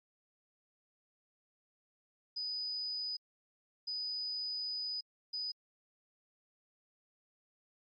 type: tone bursts at uneven times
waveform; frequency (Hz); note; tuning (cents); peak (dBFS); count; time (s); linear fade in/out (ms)
sine; 4978; D#8; 0; -36; 3; 2.36-3.17 / 3.87-5.01 / 5.33-5.52; 10
effects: AAC 48 kbps